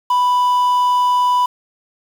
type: tone with quantisation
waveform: triangle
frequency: 989 Hz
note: B5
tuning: 2 cents sharp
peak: -10 dBFS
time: 0.1-1.46 s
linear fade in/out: 5 ms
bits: 6
effects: none